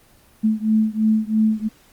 sine beating tone pair, 216.6 / 219.6 Hz, A3 / A3, -27 / -3 cents, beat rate 3 Hz, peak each -18 / -19 dBFS, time 0.43-1.69 s, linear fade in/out 20 ms, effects pink hiss -53 dBFS RMS until 1.92 s + Opus 24 kbps

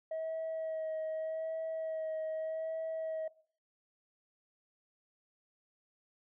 sine tone with vibrato, 639 Hz, D#5, 46 cents sharp, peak -33 dBFS, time 0.11-3.28 s, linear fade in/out 5 ms, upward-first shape sine, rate 0.83 Hz, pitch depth 17 cents each way, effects noise-tail reverb RT60 0.5 s tail -20 dB re dry + tanh soft clip ceiling -33 dBFS

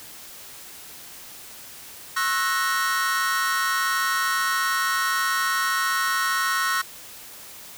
45% pulse chord, F# dominant seventh, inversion second, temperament equal with one note detuned, 1085.3 / 1318.5 / 1480 / 1864.7 Hz, C#6 / E6 / F#6 / A#6, -37 / 0 / 0 / 0 cents, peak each -27 dBFS, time 2.16-6.82 s, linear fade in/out 10 ms, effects white hiss -42 dBFS RMS until 7.77 s

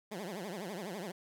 15% pulse tone with vibrato, 191.6 Hz, G3, 39 cents flat, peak -33 dBFS, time 0.11-1.12 s, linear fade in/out 10 ms, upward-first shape triangle, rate 12 Hz, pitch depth 270 cents each way, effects none

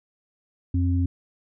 sine tone pair together, 89 / 266.7 Hz, F2 / C4, +33 / +33 cents, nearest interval octave + perfect fifth, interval 1900 cents, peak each -20 / -26 dBFS, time 0.74-1.06 s, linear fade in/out 5 ms, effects none

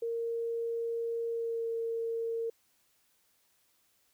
sine tone with pitch glide, 462.9 to 458.1 Hz, A#4 to A#4, -12 to -30 cents, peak -31 dBFS, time 0.02-2.5 s, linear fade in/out 5 ms, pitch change -18 cents, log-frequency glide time 1.28-1.68 s, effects white hiss -71 dBFS RMS until 4.13 s

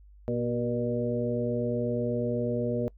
harmonic tone with a mistuned harmonic, 120 Hz, B2, 49 cents flat, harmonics 1 / 2 / 3 / 4 / 5, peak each -33 / -31 / -35 / -31 / -34 dBFS, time 0.28-2.88 s, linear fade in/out 0 ms, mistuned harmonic 3, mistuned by +56 cents, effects noise-tail reverb RT60 0.1 s tail -23 dB re dry + added 50 Hz sine -50 dBFS peak until 2.97 s

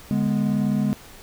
triangle chord, G# diminished, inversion second, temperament equal, 146.83 / 207.7 / 246.9 Hz, D3 / G#3 / B3, 0 / 0 / 0 cents, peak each -24 / -19 / -24 dBFS, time 0.11-0.93 s, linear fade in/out 0 ms, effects pink hiss -45 dBFS RMS until 1.22 s

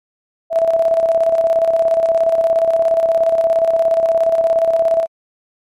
sine tone with tremolo, 659.3 Hz, E5, in tune, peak -9 dBFS, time 0.5-5.07 s, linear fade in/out 50 ms, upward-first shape square, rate 17 Hz, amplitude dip 50%, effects MP3 64 kbps

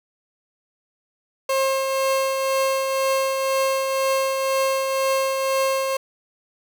30% pulse tone with tremolo, 535 Hz, C5, 38 cents sharp, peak -15 dBFS, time 1.49-5.97 s, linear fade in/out 5 ms, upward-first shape triangle, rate 2 Hz, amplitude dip 40%, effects none

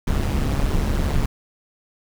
brown noise with amplitude modulation, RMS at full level -17 dBFS, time 0.07-1.26 s, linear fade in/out 5 ms, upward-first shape sine, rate 142 Hz, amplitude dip 70%, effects none

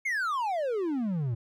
triangle exponential sweep, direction down, 2217 to 110 Hz, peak -25 dBFS, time 0.05-1.35 s, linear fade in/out 10 ms, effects none

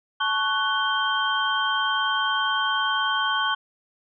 sine tone cluster, 872 / 1110 / 1491 / 3155 Hz, A5 / C#6 / F#6 / G7, -16 / +2 / +13 / +10 cents, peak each -29 / -26 / -25 / -27 dBFS, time 0.2-3.55 s, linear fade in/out 10 ms, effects none

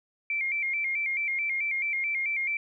sine tone with vibrato, 2231 Hz, C#7, 11 cents sharp, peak -26 dBFS, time 0.3-2.57 s, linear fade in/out 2 ms, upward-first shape square, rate 4.6 Hz, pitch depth 77 cents each way, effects none

